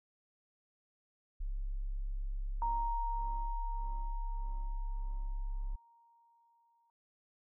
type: tone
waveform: sine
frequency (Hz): 33.96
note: C#1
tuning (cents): -35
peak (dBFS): -34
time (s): 1.4-5.76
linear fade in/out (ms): 10
type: tone with exponential decay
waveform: sine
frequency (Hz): 932.3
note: A#5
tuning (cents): 0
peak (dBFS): -31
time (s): 2.62-6.9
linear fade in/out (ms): 1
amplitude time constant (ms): 930
effects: none